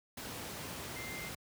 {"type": "tone in noise", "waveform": "sine", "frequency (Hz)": 2093, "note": "C7", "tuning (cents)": 0, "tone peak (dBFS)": -44, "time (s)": [0.96, 1.29], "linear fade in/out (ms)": 5, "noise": "pink", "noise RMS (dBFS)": -43, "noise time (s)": [0.17, 1.35], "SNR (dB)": -4, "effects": ["high-pass 80 Hz 12 dB/octave"]}